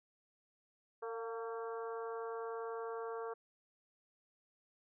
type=harmonic tone with a mistuned harmonic; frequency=227.6 Hz; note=A#3; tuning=41 cents flat; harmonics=2 / 3 / 4 / 5 / 6 / 7; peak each=-41 / -50 / -50 / -49 / -52 / -57 dBFS; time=1.02-3.34 s; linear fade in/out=10 ms; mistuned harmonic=3; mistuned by=+40 cents; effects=none